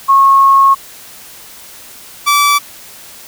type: tone pair in turn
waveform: sine / sawtooth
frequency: 1092 / 1156.9 Hz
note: C#6 / D6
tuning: -26 / -26 cents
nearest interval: minor second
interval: 100 cents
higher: second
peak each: -4 dBFS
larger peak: neither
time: 0.08-0.75 / 2.26-2.59 s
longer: first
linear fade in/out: 20 ms
effects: white hiss -35 dBFS RMS until 3.27 s